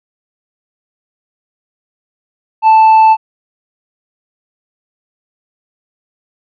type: tone with tanh clipping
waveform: sine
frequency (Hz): 880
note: A5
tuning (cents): 0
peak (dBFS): -4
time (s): 2.62-3.17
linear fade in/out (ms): 50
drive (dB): 3
effects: none